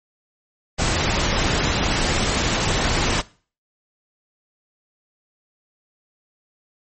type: noise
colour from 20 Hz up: pink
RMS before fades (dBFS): -20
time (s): 0.78-3.22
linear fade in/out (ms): 20
effects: noise-tail reverb RT60 0.4 s tail -20 dB re dry + MP3 32 kbps